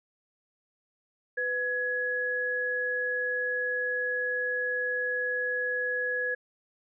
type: tone pair together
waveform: sine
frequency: 498.7 / 1679 Hz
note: B4 / G#6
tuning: +17 / +18 cents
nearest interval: octave + major sixth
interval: 2101 cents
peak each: -33 / -28 dBFS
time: 1.37-6.35 s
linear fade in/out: 10 ms
effects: none